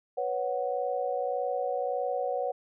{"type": "chord", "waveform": "sine", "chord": "B suspended second", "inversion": "none", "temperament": "just", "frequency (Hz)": [493.9, 555.6, 740.8], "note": ["B4", "C#5", "F#5"], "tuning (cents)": [0, 4, 2], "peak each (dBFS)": -32, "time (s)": [0.17, 2.52], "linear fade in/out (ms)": 10, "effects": []}